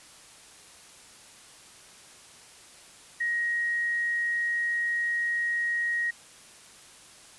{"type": "tone", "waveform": "sine", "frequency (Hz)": 1886, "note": "A#6", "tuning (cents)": 20, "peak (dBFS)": -25, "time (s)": [3.2, 6.11], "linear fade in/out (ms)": 10, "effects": ["white hiss -51 dBFS RMS until 7.38 s", "resampled to 24000 Hz"]}